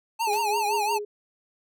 square tone with vibrato, 870 Hz, A5, 20 cents flat, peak -24 dBFS, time 0.19-0.99 s, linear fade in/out 20 ms, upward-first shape triangle, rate 5.8 Hz, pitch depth 140 cents each way
sine tone with tremolo, 415.3 Hz, G#4, in tune, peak -26 dBFS, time 0.27-1.05 s, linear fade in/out 5 ms, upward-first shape triangle, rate 4.7 Hz, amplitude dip 75%
white noise with exponential decay, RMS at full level -37 dBFS, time 0.33-0.51 s, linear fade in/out 0 ms, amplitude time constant 39 ms
effects none

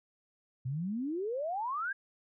sine exponential sweep, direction up, 121.7 to 1656 Hz, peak -32 dBFS, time 0.65-1.93 s, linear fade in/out 10 ms, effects none

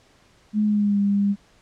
sine tone with pitch glide, 211.6 to 201.1 Hz, G#3 to G3, +33 to +44 cents, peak -17 dBFS, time 0.53-1.36 s, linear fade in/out 50 ms, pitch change -89 cents, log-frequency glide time 0.64-0.99 s, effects pink hiss -57 dBFS RMS until 1.61 s + low-pass 7000 Hz 12 dB/octave

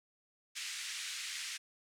pink band-pass noise, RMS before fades -42 dBFS, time 0.55-1.58 s, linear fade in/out 20 ms, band 1900 to 8700 Hz, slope 24 dB/octave, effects none

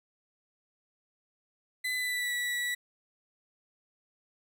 35% pulse tone with pitch glide, 2010 to 1949.4 Hz, B6 to B6, +30 to -23 cents, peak -28 dBFS, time 1.84-2.75 s, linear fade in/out 10 ms, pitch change -53 cents, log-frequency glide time 1.95-2.33 s, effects none

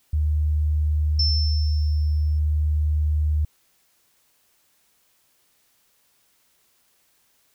sine tone, 75.8 Hz, D#2, 45 cents flat, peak -18 dBFS, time 0.13-3.45 s, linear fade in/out 5 ms
sine tone with exponential decay, 5330 Hz, E8, 18 cents sharp, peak -19 dBFS, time 1.19-2.39 s, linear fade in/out 5 ms, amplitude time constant 260 ms
effects white hiss -64 dBFS RMS until 7.54 s

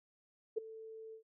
sine tone with ADSR envelope, 443.2 Hz, A4, 13 cents sharp, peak -29 dBFS, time 0.56-1.23 s, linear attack 19 ms, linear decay 9 ms, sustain -18 dB, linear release 98 ms, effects none

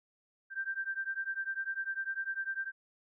sine beating tone pair, 1568 / 1578 Hz, G6 / G6, 0 / +11 cents, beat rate 10 Hz, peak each -37 / -37 dBFS, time 0.5-2.72 s, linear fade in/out 50 ms, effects none

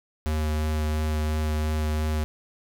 square tone with vibrato, 77 Hz, D#2, 17 cents flat, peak -24 dBFS, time 0.26-2.24 s, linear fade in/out 0 ms, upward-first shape sine, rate 2.9 Hz, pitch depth 11 cents each way, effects none

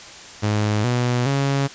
sawtooth tone with pitch steps, 105.5 / 122.7 / 138.5 Hz, G#2 / B2 / C#3, +28 / -11 / -1 cents, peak -14 dBFS, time 0.42-1.68 s, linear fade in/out 20 ms, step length 420 ms, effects white hiss -39 dBFS RMS until 1.74 s + resampled to 16000 Hz

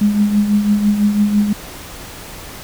sine tone with tremolo, 207 Hz, G#3, 5 cents flat, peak -8 dBFS, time 0.01-1.53 s, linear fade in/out 5 ms, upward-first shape triangle, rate 6 Hz, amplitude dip 65%, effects pink hiss -33 dBFS RMS until 2.63 s

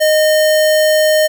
sine tone with sample-and-hold, 619 Hz, D#5, 9 cents flat, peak -8 dBFS, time 0-1.28 s, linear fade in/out 20 ms, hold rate 2450 Hz, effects none

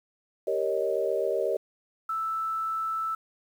sine chord, Eb dominant seventh, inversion first, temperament equal, 392 / 466.2 / 554.4 / 622.3 Hz, G4 / Bb4 / Db5 / Eb5, 0 / 0 / 0 / 0 cents, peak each -30 dBFS, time 0.47-1.57 s, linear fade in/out 5 ms
sine tone, 1318.5 Hz, E6, in tune, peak -27 dBFS, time 2.09-3.15 s, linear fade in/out 5 ms
effects 9-bit

